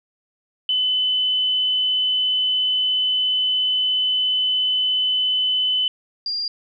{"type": "tone pair in turn", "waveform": "sine", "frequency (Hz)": [3019, 4792], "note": ["F#7", "D8"], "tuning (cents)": [34, 34], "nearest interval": "minor sixth", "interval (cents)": 800, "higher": "second", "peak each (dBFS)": [-17, -22], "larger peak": "first", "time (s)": [[0.69, 5.88], [6.26, 6.48]], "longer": "first", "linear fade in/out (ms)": 2, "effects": []}